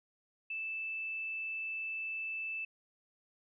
sine tone, 2637 Hz, E7, in tune, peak -36 dBFS, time 0.5-2.65 s, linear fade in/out 5 ms, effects none

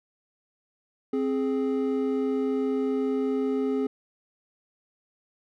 triangle tone pair together, 263.6 / 418.4 Hz, C4 / G#4, +13 / +13 cents, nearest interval minor sixth, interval 800 cents, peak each -24 / -25 dBFS, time 1.13-3.87 s, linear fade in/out 5 ms, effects none

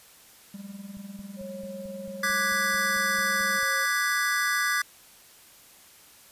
triangle tone with tremolo, 198.7 Hz, G3, 24 cents sharp, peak -33 dBFS, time 0.54-3.59 s, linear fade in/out 2 ms, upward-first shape sine, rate 20 Hz, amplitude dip 75%
click train, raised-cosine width 5 ms, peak -38 dBFS, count 13, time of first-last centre 0.97-3.631 s, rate 4.51 Hz
sine tone with pitch glide, 545 to 541.2 Hz, C#5 to C#5, -29 to -42 cents, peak -37 dBFS, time 1.36-3.87 s, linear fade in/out 50 ms, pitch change -13 cents, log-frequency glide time 2.36-3.57 s
square chord, G# half-diminished seventh, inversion second, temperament equal, 1174.7 / 1480 / 1661.2 / 1975.5 Hz, D6 / F#6 / G#6 / B6, 0 / 0 / 0 / 0 cents, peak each -31 / -32 / -28 / -30 dBFS, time 2.23-4.82 s, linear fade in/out 5 ms
effects white hiss -53 dBFS RMS until 6.31 s + resampled to 32000 Hz

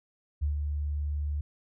sine tone with ADSR envelope, 73.42 Hz, D2, in tune, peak -24 dBFS, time 0.41-1.41 s, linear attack 21 ms, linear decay 120 ms, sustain -4 dB, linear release 4 ms, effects none

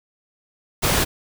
pink noise, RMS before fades -19 dBFS, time 0.82-1.05 s, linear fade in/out 20 ms, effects none

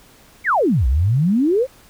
sine exponential two-way sweep, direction down then up, 2323 to 57.9 to 555 Hz, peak -13 dBFS, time 0.44-1.67 s, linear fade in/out 50 ms, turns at 0.87 s, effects pink hiss -49 dBFS RMS until 1.89 s

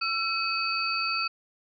sine tone cluster, 1343 / 2553 / 4552 Hz, E6 / D#7 / C#8, +32 / +44 / +45 cents, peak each -30 dBFS, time 0.01-1.28 s, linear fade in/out 10 ms, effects none

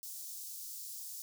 white high-pass noise, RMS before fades -45 dBFS, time 0.03-1.22 s, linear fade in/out 0 ms, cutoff 4900 Hz, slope 24 dB/octave, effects none

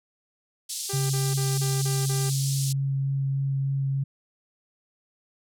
white band-pass noise, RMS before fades -33 dBFS, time 0.69-2.73 s, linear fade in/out 10 ms, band 3900 to 10000 Hz, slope 24 dB/octave
sawtooth tone bursts, 396.2 Hz, G4, 18 cents sharp, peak -29 dBFS, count 6, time 0.89-2.3 s, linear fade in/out 10 ms, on 210 ms, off 30 ms
sine tone with vibrato, 136.8 Hz, C#3, 23 cents flat, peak -23 dBFS, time 0.93-4.04 s, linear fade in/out 10 ms, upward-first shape sine, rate 3.3 Hz, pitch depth 8 cents each way
effects none

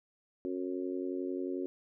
harmonic tone, 91.2 Hz, F#2, 24 cents flat, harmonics 3 / 4 / 5 / 6, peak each -37 / -36 / -44 / -46 dBFS, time 0.45-1.66 s, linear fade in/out 0 ms, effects none

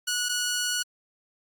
10% pulse tone pair in turn, 1464 / 1464 Hz, F#6 / F#6, -19 / -19 cents, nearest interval unison, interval 0 cents, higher neither, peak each -17 dBFS, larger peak neither, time 0.07-0.29 / 0.29-0.83 s, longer second, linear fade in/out 10 ms, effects Opus 32 kbps

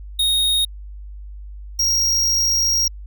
square tone pair in turn, 3729 / 5618 Hz, A#7 / F8, 0 / +9 cents, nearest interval perfect fifth, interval 709 cents, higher second, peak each -16 dBFS, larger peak neither, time 0.19-0.65 / 1.79-2.88 s, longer second, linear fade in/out 5 ms, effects added 50 Hz sine -32 dBFS peak until 3.06 s

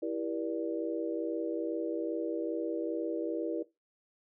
sine chord, E half-diminished seventh, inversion none, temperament equal with one note detuned, 329.6 / 392 / 477.3 / 587.3 Hz, E4 / G4 / Bb4 / D5, 0 / 0 / +41 / 0 cents, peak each -34 / -40 / -37 / -39 dBFS, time 0.02-3.63 s, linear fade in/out 10 ms, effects noise-tail reverb RT60 0.2 s tail -17 dB re dry

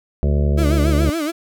harmonic tone, 72.1 Hz, D2, 31 cents flat, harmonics 1 / 2 / 3 / 5 / 6 / 7 / 8 / 9, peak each -15 / -21 / -25 / -29 / -31 / -32 / -33 / -34 dBFS, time 0.23-1.1 s, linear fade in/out 0 ms
35% pulse tone with vibrato, 312.8 Hz, D#4, 9 cents sharp, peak -18 dBFS, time 0.57-1.32 s, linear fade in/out 20 ms, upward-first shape sine, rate 7.1 Hz, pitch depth 130 cents each way
effects none

